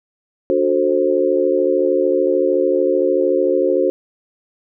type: chord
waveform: sine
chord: D dominant seventh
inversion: none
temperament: just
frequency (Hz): 293.7 / 367.1 / 440.5 / 528.6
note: D4 / F#4 / A4 / C5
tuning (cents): 0 / -14 / +2 / +18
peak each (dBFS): -22 / -17 / -21 / -17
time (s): 0.5-3.9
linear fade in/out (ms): 0
effects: none